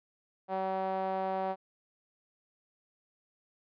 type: tone with band-pass filter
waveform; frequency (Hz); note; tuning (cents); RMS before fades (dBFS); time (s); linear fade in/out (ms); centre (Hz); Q
sawtooth; 190; F#3; +46; -33; 0.48-1.56; 50; 720; 3.2
effects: resampled to 11025 Hz